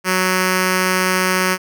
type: tone with notch filter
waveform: 5% pulse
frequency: 185.3 Hz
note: F#3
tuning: 3 cents sharp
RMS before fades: -17 dBFS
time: 0.04-1.58 s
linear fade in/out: 50 ms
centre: 710 Hz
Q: 2
effects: none